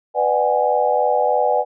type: chord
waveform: sine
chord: G# half-diminished seventh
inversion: first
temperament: just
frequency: 498.4 / 598 / 747.5 / 830.6 Hz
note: B4 / D5 / F#5 / G#5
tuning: +16 / +31 / +17 / 0 cents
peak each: -20 dBFS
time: 0.14-1.65 s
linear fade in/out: 50 ms
effects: none